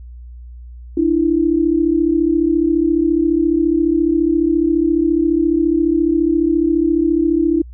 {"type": "tone pair together", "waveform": "sine", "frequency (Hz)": [300, 334.5], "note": ["D4", "E4"], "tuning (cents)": [37, 25], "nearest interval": "major second", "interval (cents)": 188, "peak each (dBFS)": [-16, -14], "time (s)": [0.97, 7.62], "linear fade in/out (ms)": 5, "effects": ["added 60 Hz sine -32 dBFS peak until 7.73 s"]}